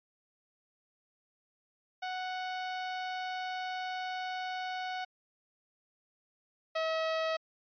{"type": "tone pair in turn", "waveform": "sawtooth", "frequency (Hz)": [740, 642.5], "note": ["F#5", "E5"], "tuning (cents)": [0, -45], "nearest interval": "major second", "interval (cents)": 245, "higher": "first", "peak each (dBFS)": [-31, -26], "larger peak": "second", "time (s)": [[2.02, 5.05], [6.75, 7.37]], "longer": "first", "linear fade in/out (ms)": 10, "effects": ["resampled to 11025 Hz"]}